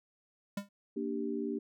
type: tone with exponential decay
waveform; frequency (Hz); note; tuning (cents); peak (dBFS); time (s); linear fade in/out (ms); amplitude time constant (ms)
square; 201.3; G3; +46; -31; 0.57-0.69; 5; 26
type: chord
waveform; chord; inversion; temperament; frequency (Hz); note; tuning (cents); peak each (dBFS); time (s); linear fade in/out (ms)
sine; G minor; first; equal; 233.1 / 293.7 / 392; Bb3 / D4 / G4; 0 / 0 / 0; -37; 0.96-1.59; 10
effects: none